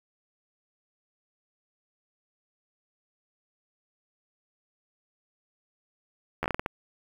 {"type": "slowing click train", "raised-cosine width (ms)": 0.5, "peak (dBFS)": -13, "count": 8, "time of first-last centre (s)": [6.43, 6.661], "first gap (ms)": 12, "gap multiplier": 1.33, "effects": ["7-bit"]}